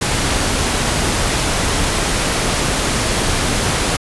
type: noise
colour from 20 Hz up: pink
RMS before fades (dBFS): -17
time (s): 0.01-3.97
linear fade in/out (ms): 10
effects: resampled to 24000 Hz